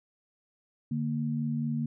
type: tone pair together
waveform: sine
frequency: 147.3 / 231.8 Hz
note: D3 / A#3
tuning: +6 / -10 cents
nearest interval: minor sixth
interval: 784 cents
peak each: -31 / -30 dBFS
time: 0.91-1.86 s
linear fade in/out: 5 ms
effects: none